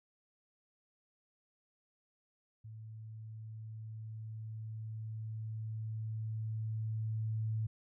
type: tone with level ramp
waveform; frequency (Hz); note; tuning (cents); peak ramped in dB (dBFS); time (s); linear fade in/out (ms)
sine; 110; A2; 0; -46 to -32; 2.64-7.67; 10
effects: none